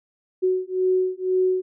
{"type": "beating tone pair", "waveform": "sine", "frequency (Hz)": [370, 372], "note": ["F#4", "F#4"], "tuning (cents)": [0, 9], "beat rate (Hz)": 2, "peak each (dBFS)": -22, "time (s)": [0.42, 1.62], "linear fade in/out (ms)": 20, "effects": []}